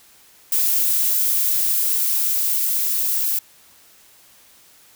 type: noise with level ramp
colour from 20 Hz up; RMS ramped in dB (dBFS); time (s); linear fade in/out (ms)
violet; -18 to -21; 0.52-3.39; 5
effects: white hiss -51 dBFS RMS until 4.95 s